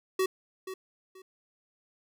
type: tone with echo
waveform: square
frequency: 377.1 Hz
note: F#4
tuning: 33 cents sharp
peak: -25 dBFS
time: 0.19-0.26 s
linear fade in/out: 5 ms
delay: 480 ms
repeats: 2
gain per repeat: -12 dB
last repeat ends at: 1.22 s
effects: none